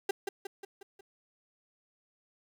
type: tone with echo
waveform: 35% pulse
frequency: 394.6 Hz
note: G4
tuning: 11 cents sharp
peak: -25 dBFS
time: 0.09-0.11 s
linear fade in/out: 5 ms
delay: 180 ms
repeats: 5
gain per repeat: -5 dB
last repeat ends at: 1.01 s
effects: 11-bit